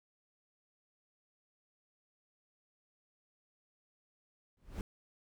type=noise with exponential growth; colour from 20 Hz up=brown; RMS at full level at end=-35 dBFS; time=4.57-4.81 s; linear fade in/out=1 ms; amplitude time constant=52 ms; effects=none